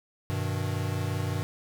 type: chord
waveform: square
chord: G augmented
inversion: none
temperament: equal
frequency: 98 / 123.47 / 155.56 Hz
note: G2 / B2 / D#3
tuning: 0 / 0 / 0 cents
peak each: -31 / -34 / -35 dBFS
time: 0.3-1.43 s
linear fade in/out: 0 ms
effects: none